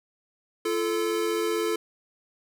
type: tone pair together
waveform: square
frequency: 342.1 / 437.9 Hz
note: F4 / A4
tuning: -36 / -8 cents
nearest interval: major third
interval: 428 cents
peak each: -29 / -27 dBFS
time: 0.65-1.76 s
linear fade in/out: 5 ms
effects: none